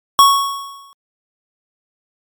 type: tone with exponential decay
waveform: square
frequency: 1108.7 Hz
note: C#6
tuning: in tune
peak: -4 dBFS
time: 0.19-0.93 s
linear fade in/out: 0 ms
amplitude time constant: 160 ms
effects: MP3 96 kbps